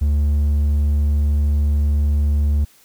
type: tone with hard clipping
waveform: sine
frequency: 73.2 Hz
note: D2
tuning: 5 cents flat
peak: -15 dBFS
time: 0.01-2.65 s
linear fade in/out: 10 ms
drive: 3 dB
effects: white hiss -52 dBFS RMS until 2.84 s